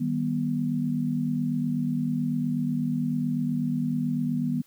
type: chord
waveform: sine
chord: Eb augmented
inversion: none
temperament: just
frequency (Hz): 155.56 / 194.45 / 243.1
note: Eb3 / G3 / B3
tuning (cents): 0 / -14 / -27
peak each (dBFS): -29 / -32 / -26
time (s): 0-4.62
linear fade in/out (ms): 10
effects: white hiss -61 dBFS RMS until 4.66 s